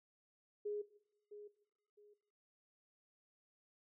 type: tone with echo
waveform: sine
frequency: 415.5 Hz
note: G#4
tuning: 1 cent sharp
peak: -38 dBFS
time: 0.65-0.82 s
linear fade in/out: 10 ms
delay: 660 ms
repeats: 2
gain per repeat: -12 dB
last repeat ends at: 2.14 s
effects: noise-tail reverb RT60 0.8 s tail -17 dB re dry